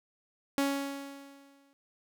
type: tone with exponential decay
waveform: sawtooth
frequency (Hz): 278.1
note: C#4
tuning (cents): +6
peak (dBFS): -21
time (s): 0.58-1.73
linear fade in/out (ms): 0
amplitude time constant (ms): 250
effects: none